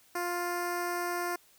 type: tone with notch filter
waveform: 10% pulse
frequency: 350.9 Hz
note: F4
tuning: 8 cents sharp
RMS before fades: -33 dBFS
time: 0.15-1.36 s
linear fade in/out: 5 ms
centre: 3400 Hz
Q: 0.77
effects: white hiss -62 dBFS RMS until 1.58 s